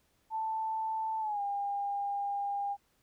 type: tone with pitch glide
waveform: sine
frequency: 883 to 805.1 Hz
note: A5 to G5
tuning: +6 to +46 cents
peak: -31 dBFS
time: 0.3-2.77 s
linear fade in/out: 50 ms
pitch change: -160 cents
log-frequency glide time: 1.2-1.41 s
effects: pink hiss -72 dBFS RMS until 3.02 s